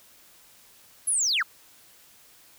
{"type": "linear sweep", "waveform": "sine", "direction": "down", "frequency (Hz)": [11175, 1079], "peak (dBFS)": -20, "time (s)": [1.07, 1.43], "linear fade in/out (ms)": 10, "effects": ["tanh soft clip ceiling -19 dBFS", "white hiss -55 dBFS RMS until 2.58 s"]}